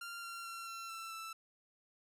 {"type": "tone with pitch steps", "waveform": "sawtooth", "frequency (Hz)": [1388, 1375.2, 1362.6, 1350, 1337.6, 1325.3], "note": ["F6", "F6", "F6", "E6", "E6", "E6"], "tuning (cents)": [-11, -27, -43, 41, 25, 9], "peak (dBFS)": -40, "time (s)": [0.01, 1.33], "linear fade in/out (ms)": 5, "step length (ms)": 220, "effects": ["resampled to 32000 Hz"]}